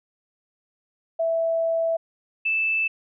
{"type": "tone pair in turn", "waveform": "sine", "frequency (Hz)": [659, 2636], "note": ["E5", "E7"], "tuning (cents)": [-1, -1], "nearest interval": "2 octaves", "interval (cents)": 2400, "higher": "second", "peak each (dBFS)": -20, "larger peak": "neither", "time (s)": [[1.19, 1.97], [2.45, 2.88]], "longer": "first", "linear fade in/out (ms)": 10, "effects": []}